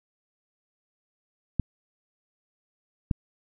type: clicks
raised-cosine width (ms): 5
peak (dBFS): -11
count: 2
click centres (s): 1.597 / 3.112
effects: none